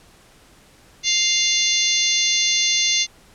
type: harmonic tone with a mistuned harmonic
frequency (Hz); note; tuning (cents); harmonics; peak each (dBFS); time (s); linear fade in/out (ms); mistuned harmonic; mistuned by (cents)
698.5; F5; 0; 3 / 4 / 5 / 6 / 7 / 8 / 9; -25 / -25 / -22 / -24 / -27 / -27 / -22; 1.03-3.07; 50; 7; -49
effects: pink hiss -51 dBFS RMS until 3.34 s + low-pass 11000 Hz 12 dB/octave